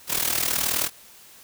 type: noise with amplitude modulation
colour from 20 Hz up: white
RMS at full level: -21 dBFS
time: 0.07-0.9 s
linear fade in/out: 50 ms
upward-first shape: sine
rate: 39.1 Hz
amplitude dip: 75%
effects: white hiss -49 dBFS RMS until 1.43 s